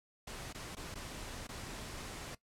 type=noise with dropouts; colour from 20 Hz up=pink; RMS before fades=-45 dBFS; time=0.27-2.35 s; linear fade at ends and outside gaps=5 ms; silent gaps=0.528-0.546 / 0.752-0.767 / 0.944-0.954 / 1.471-1.489 s; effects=noise-tail reverb RT60 0.1 s tail -18 dB re dry + low-pass 10000 Hz 12 dB/octave